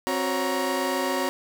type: tone cluster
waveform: 30% pulse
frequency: 265.1 / 366.3 / 558 / 940 Hz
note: C4 / F#4 / C#5 / A#5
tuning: +23 / -17 / +11 / +14 cents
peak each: -27 dBFS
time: 0.07-1.29 s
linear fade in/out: 0 ms
effects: none